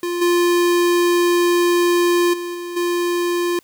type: tone with level steps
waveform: square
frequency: 349.2 Hz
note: F4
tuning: in tune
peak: -21 / -14 / -25 / -27 / -18 dBFS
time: 0.03-3.59 s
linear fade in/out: 2 ms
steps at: 0.21 / 2.33 / 2.54 / 2.76 s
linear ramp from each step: 10 ms
effects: white hiss -56 dBFS RMS until 3.63 s